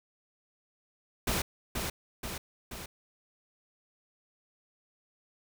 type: noise with echo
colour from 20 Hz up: pink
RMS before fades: -30 dBFS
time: 1.27-1.42 s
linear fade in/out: 5 ms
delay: 480 ms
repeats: 3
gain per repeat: -4 dB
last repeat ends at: 2.86 s
effects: none